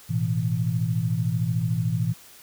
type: chord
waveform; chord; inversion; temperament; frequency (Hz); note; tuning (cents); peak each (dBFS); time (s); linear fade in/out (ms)
sine; A suspended second; none; equal; 110 / 123.47 / 164.81; A2 / B2 / E3; 0 / 0 / 0; -26; 0.09-2.14; 20
effects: white hiss -49 dBFS RMS until 2.42 s